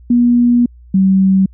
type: tone pair in turn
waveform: sine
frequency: 241.1 / 191.36 Hz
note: B3 / G3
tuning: -41 / -41 cents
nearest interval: major third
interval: 400 cents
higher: first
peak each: -7 dBFS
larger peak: neither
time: 0.1-0.66 / 0.94-1.46 s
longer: first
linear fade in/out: 5 ms
effects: added 60 Hz sine -37 dBFS peak until 1.53 s